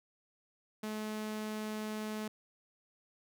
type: tone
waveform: sawtooth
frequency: 214.8 Hz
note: A3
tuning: 41 cents flat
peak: -33 dBFS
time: 0.83-2.28 s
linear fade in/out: 5 ms
effects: none